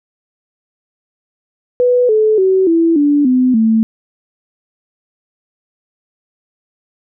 sine tone with pitch steps, 493.9 / 432.5 / 378.7 / 331.5 / 290.3 / 254.2 / 222.6 Hz, B4 / A4 / F#4 / E4 / D4 / C4 / A3, 0 / -30 / +40 / +10 / -20 / -50 / +20 cents, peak -8 dBFS, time 1.8-3.83 s, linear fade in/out 0 ms, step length 290 ms, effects none

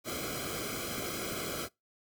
pink noise with comb filter, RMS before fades -37 dBFS, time 0.04-1.69 s, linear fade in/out 50 ms, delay 1.1 ms, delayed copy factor -1, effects noise-tail reverb RT60 0.2 s tail -24 dB re dry

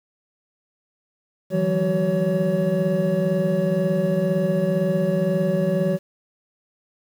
triangle tone cluster, 155.3 / 170.6 / 192.6 / 378.4 / 562 Hz, D#3 / F3 / G3 / F#4 / C#5, -3 / -40 / -30 / +39 / +24 cents, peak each -29 / -21 / -23 / -25 / -21 dBFS, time 1.5-5.99 s, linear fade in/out 50 ms, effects 8-bit

